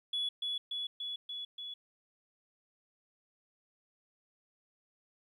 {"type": "tone with echo", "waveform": "sine", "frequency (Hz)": 3400, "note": "G#7", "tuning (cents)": 40, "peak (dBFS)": -30, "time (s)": [0.13, 0.29], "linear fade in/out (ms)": 5, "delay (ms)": 290, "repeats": 5, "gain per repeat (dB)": -2, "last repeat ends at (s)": 1.74, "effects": ["tanh soft clip ceiling -28 dBFS", "12-bit"]}